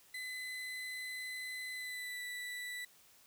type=tone with pitch glide; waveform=35% pulse; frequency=2018 to 1971.9 Hz; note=B6 to B6; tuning=+37 to -3 cents; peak=-39 dBFS; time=0.14-2.85 s; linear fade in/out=5 ms; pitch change=-40 cents; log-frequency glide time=1.73-2.23 s; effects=white hiss -64 dBFS RMS until 3.26 s